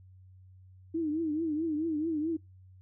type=tone with vibrato; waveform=sine; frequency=314.5 Hz; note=D#4; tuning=19 cents sharp; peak=-28 dBFS; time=0.94-2.37 s; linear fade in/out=10 ms; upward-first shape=triangle; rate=4.6 Hz; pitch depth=130 cents each way; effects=noise-tail reverb RT60 0.2 s tail -24 dB re dry + added 93 Hz sine -52 dBFS peak until 2.81 s